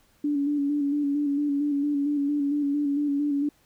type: tone with vibrato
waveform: sine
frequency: 287.5 Hz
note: D4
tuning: 37 cents flat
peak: -22 dBFS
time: 0.24-3.49 s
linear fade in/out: 5 ms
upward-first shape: square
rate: 4.4 Hz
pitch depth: 32 cents each way
effects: pink hiss -63 dBFS RMS until 3.65 s